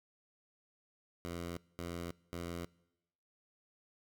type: tone bursts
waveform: 10% pulse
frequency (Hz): 85.9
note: F2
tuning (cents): -28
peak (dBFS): -32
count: 3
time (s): 1.25-2.65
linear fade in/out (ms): 0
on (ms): 320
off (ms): 220
effects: noise-tail reverb RT60 0.9 s tail -23 dB re dry